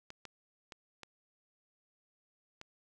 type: clicks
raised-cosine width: 0.2 ms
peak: -29 dBFS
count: 5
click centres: 0.104 / 0.253 / 0.722 / 1.033 / 2.614 s
effects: none